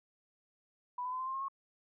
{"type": "tone with pitch steps", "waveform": "sine", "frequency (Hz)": [987.8, 1004.5, 1021.5, 1038.7, 1056.3, 1074.1, 1092.2], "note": ["B5", "B5", "C6", "C6", "C6", "C6", "C#6"], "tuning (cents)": [0, 29, -42, -13, 16, 45, -26], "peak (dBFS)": -35, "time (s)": [0.98, 1.484], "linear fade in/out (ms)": 5, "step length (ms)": 72, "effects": []}